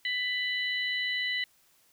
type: harmonic tone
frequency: 994 Hz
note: B5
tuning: 11 cents sharp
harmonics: 2 / 3 / 4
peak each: -30 / -34 / -36 dBFS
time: 0.05-1.44 s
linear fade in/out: 2 ms
effects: white hiss -65 dBFS RMS until 1.92 s